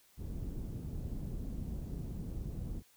pink low-pass noise, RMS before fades -40 dBFS, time 0.17-2.83 s, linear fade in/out 50 ms, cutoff 220 Hz, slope 12 dB/octave, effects white hiss -66 dBFS RMS until 2.96 s

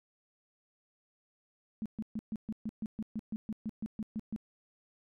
sine tone bursts, 217.9 Hz, A3, 17 cents flat, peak -33 dBFS, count 16, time 1.82-4.362 s, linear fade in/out 0 ms, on 37 ms, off 130 ms, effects none

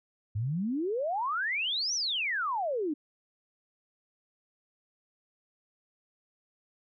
sine exponential two-way sweep, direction up then down, 98 to 6090 to 280.7 Hz, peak -28 dBFS, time 0.35-2.94 s, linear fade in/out 10 ms, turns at 1.94 s, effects none

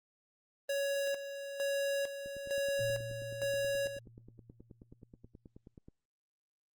square tone with tremolo, 558 Hz, C#5, 11 cents sharp, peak -32 dBFS, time 0.69-3.99 s, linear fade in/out 5 ms, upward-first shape square, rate 1.1 Hz, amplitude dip 65%
click train, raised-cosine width 3 ms, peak -39 dBFS, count 35, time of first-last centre 2.26-5.885 s, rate 9.38 Hz
sine tone with exponential decay, 116.2 Hz, A#2, 5 cents flat, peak -38 dBFS, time 2.8-5.75 s, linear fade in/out 5 ms, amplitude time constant 640 ms
effects Opus 24 kbps

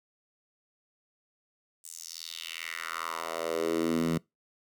10% pulse tone with high-pass filter sweep, 82.41 Hz, E2, in tune, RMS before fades -33 dBFS, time 1.84-4.18 s, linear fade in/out 5 ms, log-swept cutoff 8300 to 170 Hz, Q 2.8, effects noise-tail reverb RT60 0.2 s tail -24 dB re dry

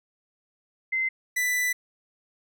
sine / 45% pulse tone pair in turn, 2068 / 1985.6 Hz, C7 / B6, -21 / +9 cents, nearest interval minor second, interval 70 cents, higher first, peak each -23 dBFS, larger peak neither, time 0.92-1.09 / 1.36-1.73 s, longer second, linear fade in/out 10 ms, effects none

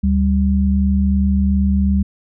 sine tone pair together, 73.53 / 196.3 Hz, D2 / G3, +3 / +3 cents, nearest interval octave + perfect fourth, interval 1700 cents, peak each -15 dBFS, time 0.03-2.03 s, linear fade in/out 10 ms, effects none

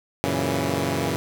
10% pulse chord, F# dominant seventh, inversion none, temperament equal, 92.5 / 116.54 / 138.59 / 164.81 Hz, F#2 / A#2 / C#3 / E3, 0 / 0 / 0 / 0 cents, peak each -20 / -22 / -19 / -20 dBFS, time 0.24-1.16 s, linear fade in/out 0 ms, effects none

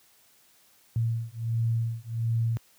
sine beating tone pair, 114.1 / 115.5 Hz, A#2 / A#2, -37 / -16 cents, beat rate 1.4 Hz, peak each -28 dBFS, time 0.96-2.57 s, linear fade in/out 0 ms, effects white hiss -61 dBFS RMS until 2.78 s + high-pass 60 Hz 12 dB/octave

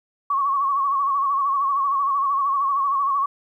sine tone with vibrato, 1108.7 Hz, C#6, in tune, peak -18 dBFS, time 0.3-3.26 s, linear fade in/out 5 ms, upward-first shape sine, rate 13 Hz, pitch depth 63 cents each way, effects 10-bit

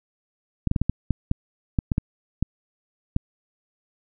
clicks, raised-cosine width 5 ms, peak -8 dBFS, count 12, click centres 0.673 / 0.714 / 0.762 / 0.816 / 0.896 / 1.107 / 1.314 / 1.788 / 1.918 / 1.981 / 2.426 / 3.164 s, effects none

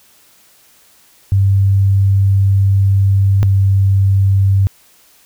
sine tone pair in turn, 98 / 97.54 Hz, G2 / G2, 0 / -8 cents, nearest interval unison, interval 8 cents, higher first, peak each -8 / -8 dBFS, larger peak neither, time 1.32-3.43 / 3.43-4.67 s, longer first, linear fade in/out 0 ms, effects white hiss -49 dBFS RMS until 5.25 s

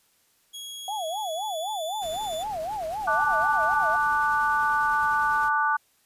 sawtooth tone with pitch glide, 3319 to 3496 Hz, G#7 to A7, -2 to -12 cents, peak -33 dBFS, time 0.53-2.44 s, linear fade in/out 20 ms, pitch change +90 cents, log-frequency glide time 0.81-2.03 s
sine tone with vibrato, 740 Hz, F#5, in tune, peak -28 dBFS, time 0.88-3.96 s, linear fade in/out 2 ms, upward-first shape sine, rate 3.9 Hz, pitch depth 280 cents each way
pink noise with tremolo, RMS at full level -44 dBFS, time 2.01-5.5 s, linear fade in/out 20 ms, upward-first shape triangle, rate 10 Hz, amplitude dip 35%
sine chord, D major, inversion second, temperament equal, 880 / 1174.7 / 1480 Hz, A5 / D6 / F#6, 0 / 0 / 0 cents, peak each -25 dBFS, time 3.07-5.77 s, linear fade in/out 10 ms
effects white hiss -65 dBFS RMS until 6.05 s + resampled to 32000 Hz

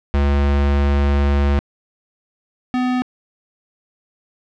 square tone pair in turn, 70.8 / 251.4 Hz, C#2 / B3, +37 / +31 cents, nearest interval octave + minor seventh, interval 2194 cents, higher second, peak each -14 / -17 dBFS, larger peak first, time 0.14-1.59 / 2.74-3.02 s, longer first, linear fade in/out 0 ms, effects low-pass 3000 Hz 12 dB/octave

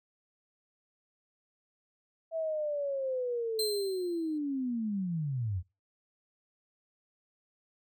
sine linear sweep, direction down, 659.3 to 82.41 Hz, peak -30 dBFS, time 2.31-5.63 s, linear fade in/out 50 ms
sawtooth tone with exponential decay, 4122 Hz, C8, 27 cents flat, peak -26 dBFS, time 3.59-4.38 s, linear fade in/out 2 ms, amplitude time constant 170 ms
effects noise-tail reverb RT60 0.3 s tail -24 dB re dry

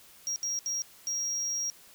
triangle tone bursts at uneven times, 5640 Hz, F8, 16 cents sharp, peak -28 dBFS, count 4, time 0.27-0.36 / 0.43-0.59 / 0.66-0.82 / 1.07-1.7 s, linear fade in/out 0 ms, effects white hiss -55 dBFS RMS until 1.94 s

